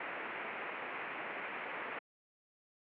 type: low-pass noise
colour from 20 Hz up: white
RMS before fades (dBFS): -42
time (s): 0-1.99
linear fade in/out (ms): 5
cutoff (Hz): 2500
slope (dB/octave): 48
effects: high-pass 300 Hz 12 dB/octave